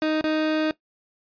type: tone with dropouts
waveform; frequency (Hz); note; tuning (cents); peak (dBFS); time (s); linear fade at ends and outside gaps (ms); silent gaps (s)
30% pulse; 311.1; D#4; 0; -18; 0.02-0.71; 1; 0.211-0.241
effects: noise-tail reverb RT60 0.1 s tail -18 dB re dry + resampled to 11025 Hz